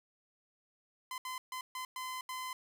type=tone bursts at uneven times; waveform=sawtooth; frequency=1025 Hz; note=C6; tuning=36 cents flat; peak=-35 dBFS; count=6; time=1.11-1.18 / 1.25-1.38 / 1.52-1.61 / 1.75-1.85 / 1.96-2.21 / 2.29-2.53 s; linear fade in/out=2 ms; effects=none